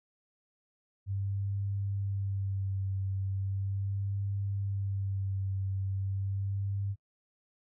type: tone with vibrato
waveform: sine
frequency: 98 Hz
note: G2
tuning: in tune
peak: -30 dBFS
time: 1.06-6.96 s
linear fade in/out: 50 ms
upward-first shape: sine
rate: 0.38 Hz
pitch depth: 26 cents each way
effects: noise-tail reverb RT60 0.1 s tail -26 dB re dry